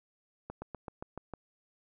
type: slowing click train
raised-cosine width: 1 ms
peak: -26 dBFS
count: 7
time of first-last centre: 0.5-1.337 s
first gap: 120 ms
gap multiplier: 1.06
effects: none